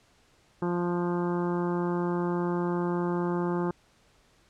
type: harmonic tone with a mistuned harmonic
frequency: 175.1 Hz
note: F3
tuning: 5 cents sharp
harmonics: 1 / 2 / 3 / 4 / 5 / 6 / 7 / 8 / 9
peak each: -29 / -29 / -39 / -43 / -37 / -40 / -42 / -48 / -48 dBFS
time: 0.62-3.71 s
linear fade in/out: 2 ms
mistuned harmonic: 8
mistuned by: +22 cents
effects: pink hiss -63 dBFS RMS until 4.49 s + low-pass 8000 Hz 12 dB/octave